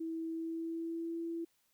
sine tone with pitch glide, 326.1 to 333.9 Hz, E4 to E4, -19 to +22 cents, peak -36 dBFS, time 0-1.45 s, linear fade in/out 10 ms, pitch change +41 cents, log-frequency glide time 0.29-1.2 s, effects white hiss -75 dBFS RMS until 1.73 s

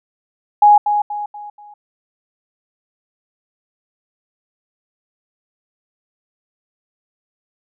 sine tone with echo, 830.6 Hz, G#5, in tune, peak -5 dBFS, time 0.62-0.78 s, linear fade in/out 5 ms, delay 240 ms, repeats 4, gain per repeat -8 dB, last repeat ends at 1.74 s, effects none

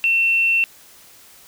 sine tone, 2700 Hz, E7, 41 cents sharp, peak -14 dBFS, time 0.04-0.64 s, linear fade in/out 0 ms, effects white hiss -47 dBFS RMS until 1.47 s

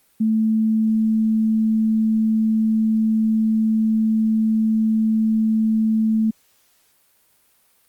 sine tone, 220 Hz, A3, in tune, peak -15 dBFS, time 0.2-6.31 s, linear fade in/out 10 ms, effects white hiss -60 dBFS RMS until 7.88 s + Opus 32 kbps

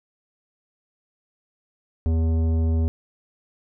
triangle tone with tanh clipping, 81.2 Hz, E2, 26 cents flat, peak -20 dBFS, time 2.06-2.88 s, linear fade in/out 0 ms, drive 17 dB, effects none

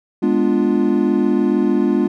triangle chord, G# diminished seventh, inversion none, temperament equal, 207.7 / 246.9 / 293.7 / 349.2 Hz, G#3 / B3 / D4 / F4, 0 / 0 / 0 / 0 cents, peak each -17 dBFS, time 0.22-2.08 s, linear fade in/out 10 ms, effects none

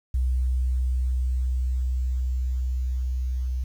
sine tone with level ramp, 63.2 Hz, B1, 41 cents sharp, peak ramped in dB -20 to -24 dBFS, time 0.14-3.64 s, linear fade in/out 5 ms, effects 9-bit

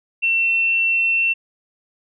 sine tone, 2701 Hz, E7, 42 cents sharp, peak -15 dBFS, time 0.22-1.34 s, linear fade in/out 20 ms, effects none

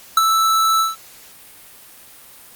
square tone with ADSR envelope, 1317 Hz, E6, 2 cents flat, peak -8 dBFS, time 0.17-0.96 s, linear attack 4 ms, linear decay 22 ms, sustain -6 dB, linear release 160 ms, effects white hiss -43 dBFS RMS until 2.55 s + Opus 48 kbps

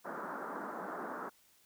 white band-pass noise, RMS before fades -42 dBFS, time 0.04-1.3 s, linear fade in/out 20 ms, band 180 to 1500 Hz, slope 48 dB/octave, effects white hiss -67 dBFS RMS until 1.65 s

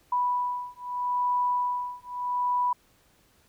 sine beating tone pair, 985 / 985.79 Hz, B5 / B5, -5 / -3 cents, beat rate 0.79 Hz, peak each -28 dBFS, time 0.12-2.73 s, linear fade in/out 5 ms, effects pink hiss -63 dBFS RMS until 3.48 s

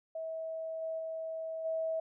sine tone with level steps, 646 Hz, E5, 35 cents flat, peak -36 / -34 / -36 / -31 dBFS, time 0.15-2 s, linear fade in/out 5 ms, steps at 0.81 / 0.98 / 1.64 s, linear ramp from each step 20 ms, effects none

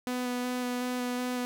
sawtooth tone with vibrato, 248.2 Hz, B3, 9 cents sharp, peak -26 dBFS, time 0.07-1.45 s, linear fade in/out 0 ms, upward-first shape square, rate 2.7 Hz, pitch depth 9 cents each way, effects none

